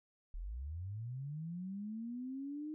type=linear sweep; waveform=sine; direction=up; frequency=35.13 to 311.1 Hz; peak=-40 dBFS; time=0.34-2.74 s; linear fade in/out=0 ms; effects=none